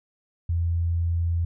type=tone; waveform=sine; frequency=84.7 Hz; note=E2; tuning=48 cents sharp; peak=-21 dBFS; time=0.49-1.45 s; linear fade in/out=5 ms; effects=none